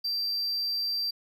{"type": "tone", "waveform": "triangle", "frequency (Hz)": 4699, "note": "D8", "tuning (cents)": 0, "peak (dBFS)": -26, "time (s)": [0.04, 1.11], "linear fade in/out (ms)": 10, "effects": []}